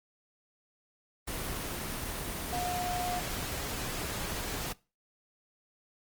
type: tone in noise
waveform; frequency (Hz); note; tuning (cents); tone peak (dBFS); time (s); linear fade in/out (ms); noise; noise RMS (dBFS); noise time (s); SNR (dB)
sine; 717; F5; +45; -33; 2.52-3.2; 10; pink; -36; 1.27-4.73; 0
effects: noise-tail reverb RT60 0.3 s tail -22 dB re dry + Opus 24 kbps